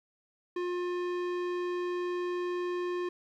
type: tone with low-pass filter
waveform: square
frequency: 355.6 Hz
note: F4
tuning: 31 cents sharp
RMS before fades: -33 dBFS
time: 0.56-3.09 s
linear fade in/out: 5 ms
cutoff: 2900 Hz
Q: 0.6
effects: 12-bit